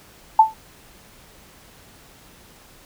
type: tone with exponential decay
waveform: sine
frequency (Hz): 880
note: A5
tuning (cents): 0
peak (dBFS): -4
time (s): 0.39-0.54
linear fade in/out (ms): 5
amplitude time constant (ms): 32
effects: pink hiss -49 dBFS RMS until 2.85 s